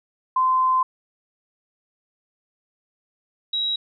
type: tone pair in turn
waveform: sine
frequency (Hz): 1033 / 3853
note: C6 / B7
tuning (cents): -22 / -44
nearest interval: octave + major seventh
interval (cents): 2278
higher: second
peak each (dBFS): -16 / -21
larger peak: first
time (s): 0.36-0.83 / 3.53-3.76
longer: first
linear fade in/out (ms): 5
effects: none